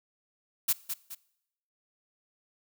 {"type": "noise with echo", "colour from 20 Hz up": "blue", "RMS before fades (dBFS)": -25, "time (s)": [0.68, 0.73], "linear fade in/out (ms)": 10, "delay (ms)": 210, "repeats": 2, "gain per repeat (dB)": -8, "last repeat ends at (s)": 1.15, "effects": ["noise-tail reverb RT60 0.8 s tail -21 dB re dry"]}